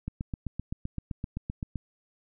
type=click train; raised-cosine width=5 ms; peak=-20 dBFS; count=14; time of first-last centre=0.08-1.757 s; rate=7.75 Hz; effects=none